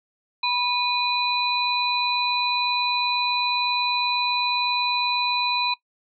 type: tone cluster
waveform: sine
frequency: 979 / 2465 / 3994 Hz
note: B5 / D#7 / B7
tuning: -15 / -17 / +19 cents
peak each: -25 dBFS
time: 0.43-5.74 s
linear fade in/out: 5 ms
effects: noise-tail reverb RT60 0.1 s tail -20 dB re dry